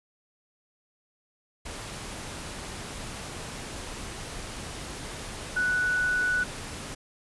sine tone in noise, 1480 Hz, F#6, in tune, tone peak -23 dBFS, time 5.56-6.44 s, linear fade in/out 10 ms, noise pink, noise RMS -38 dBFS, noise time 1.65-6.95 s, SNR +12 dB, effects resampled to 24000 Hz

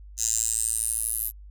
10% pulse tone with high-pass filter sweep, 112.4 Hz, A2, 37 cents sharp, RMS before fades -27 dBFS, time 0.17-1.32 s, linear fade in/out 50 ms, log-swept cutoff 6600 to 12000 Hz, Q 7.4, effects added 50 Hz sine -42 dBFS peak until 1.5 s

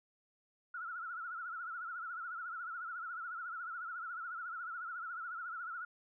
sine tone with vibrato, 1382 Hz, F6, 19 cents flat, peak -40 dBFS, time 0.74-5.85 s, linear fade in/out 5 ms, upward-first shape triangle, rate 14 Hz, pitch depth 130 cents each way, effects none

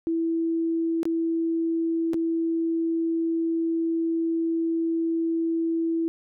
sine tone with dropouts, 329.6 Hz, E4, in tune, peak -22 dBFS, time 0.07-6.08 s, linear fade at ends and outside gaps 0 ms, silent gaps 1.031-1.054 / 2.134-2.142 s, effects none

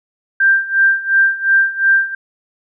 sine tone with tremolo, 1580 Hz, G6, 13 cents sharp, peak -7 dBFS, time 0.4-2.15 s, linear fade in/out 5 ms, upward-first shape sine, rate 2.8 Hz, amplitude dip 85%, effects none

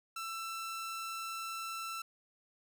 sawtooth tone, 1335 Hz, E6, 22 cents sharp, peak -35 dBFS, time 0.16-2.02 s, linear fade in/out 5 ms, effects none

